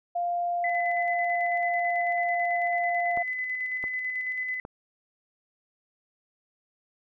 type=tone; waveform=sine; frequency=698.5 Hz; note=F5; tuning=in tune; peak=-25 dBFS; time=0.15-3.23 s; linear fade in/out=10 ms
type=tone with tremolo; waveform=sine; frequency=2014 Hz; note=B6; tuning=33 cents sharp; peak=-27 dBFS; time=0.64-4.6 s; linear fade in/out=2 ms; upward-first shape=square; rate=9.1 Hz; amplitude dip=30%
type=clicks; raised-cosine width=1 ms; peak=-24 dBFS; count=3; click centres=3.174 / 3.84 / 4.651 s
effects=none